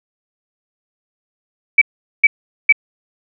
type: tone bursts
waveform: sine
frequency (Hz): 2298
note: D7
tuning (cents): -38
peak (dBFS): -4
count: 3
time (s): 1.78-2.725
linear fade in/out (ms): 5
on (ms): 35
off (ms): 420
effects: none